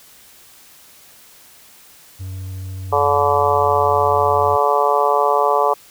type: tone with vibrato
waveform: triangle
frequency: 93.9 Hz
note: F#2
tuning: 26 cents sharp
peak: -24 dBFS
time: 2.19-4.57 s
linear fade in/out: 20 ms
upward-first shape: sine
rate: 14 Hz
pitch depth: 12 cents each way
type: harmonic tone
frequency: 144 Hz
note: D3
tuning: 34 cents flat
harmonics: 3 / 4 / 5 / 6 / 7 / 8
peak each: -20 / -20 / -20 / -20 / -20 / -20 dBFS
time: 2.92-5.74 s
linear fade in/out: 10 ms
effects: white hiss -46 dBFS RMS until 5.9 s